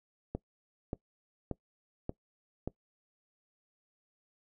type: click train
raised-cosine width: 2 ms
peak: -21 dBFS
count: 5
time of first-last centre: 0.35-2.676 s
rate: 1.72 Hz
effects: noise-tail reverb RT60 0.1 s tail -21 dB re dry